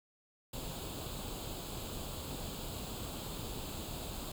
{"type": "noise with comb filter", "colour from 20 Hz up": "pink", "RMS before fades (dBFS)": -42, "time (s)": [0.53, 4.32], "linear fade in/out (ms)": 5, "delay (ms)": 0.26, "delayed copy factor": 0.7, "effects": []}